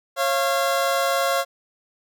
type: tone pair together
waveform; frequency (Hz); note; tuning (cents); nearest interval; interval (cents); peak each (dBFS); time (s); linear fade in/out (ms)
25% pulse; 546 / 689.7; C#5 / F5; -26 / -22; major third; 404; -18 / -19; 0.16-1.45; 50
effects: none